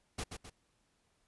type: noise with echo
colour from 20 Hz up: pink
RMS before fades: -38 dBFS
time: 0.18-0.24 s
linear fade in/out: 10 ms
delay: 130 ms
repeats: 2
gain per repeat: -6 dB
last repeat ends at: 0.5 s
effects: pink hiss -75 dBFS RMS until 1.27 s + resampled to 24000 Hz